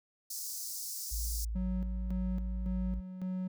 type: high-pass noise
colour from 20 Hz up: pink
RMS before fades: -40 dBFS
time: 0.3-1.45 s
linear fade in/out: 5 ms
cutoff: 4900 Hz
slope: 48 dB/octave
type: tone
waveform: sine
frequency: 55 Hz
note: A1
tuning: in tune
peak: -33 dBFS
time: 1.11-3.01 s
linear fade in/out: 20 ms
type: tone with tremolo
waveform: triangle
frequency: 185 Hz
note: F#3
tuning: in tune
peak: -31 dBFS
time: 1.55-3.48 s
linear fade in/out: 10 ms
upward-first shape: square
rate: 1.8 Hz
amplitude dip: 60%
effects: none